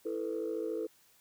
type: chord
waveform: sine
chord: E suspended fourth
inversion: none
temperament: equal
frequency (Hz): 329.6 / 440 / 493.9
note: E4 / A4 / B4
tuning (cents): 0 / 0 / 0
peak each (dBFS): -37 / -35 / -38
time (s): 0.05-0.87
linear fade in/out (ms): 10
effects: tanh soft clip ceiling -26 dBFS + white hiss -65 dBFS RMS until 1.2 s